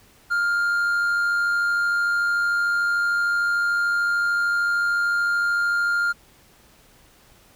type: tone with amplitude modulation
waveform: triangle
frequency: 1403 Hz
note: F6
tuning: 8 cents sharp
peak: -16 dBFS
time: 0.3-6.13 s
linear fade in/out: 20 ms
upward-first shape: sine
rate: 93.4 Hz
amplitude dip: 25%
effects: pink hiss -54 dBFS RMS until 7.55 s